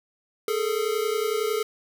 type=tone pair together; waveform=square; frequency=419.1 / 450 Hz; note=G#4 / A4; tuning=+16 / +39 cents; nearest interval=minor second; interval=123 cents; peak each=-27 / -27 dBFS; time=0.48-1.63 s; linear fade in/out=2 ms; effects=none